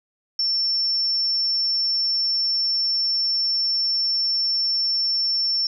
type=tone; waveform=sine; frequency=5410 Hz; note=E8; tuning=44 cents sharp; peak=-19 dBFS; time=0.39-5.67 s; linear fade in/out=2 ms; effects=none